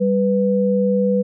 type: tone pair together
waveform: sine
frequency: 196 / 494.4 Hz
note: G3 / B4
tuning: 0 / +2 cents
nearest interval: octave + major third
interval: 1602 cents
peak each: -17 dBFS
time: 0-1.23 s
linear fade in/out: 20 ms
effects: none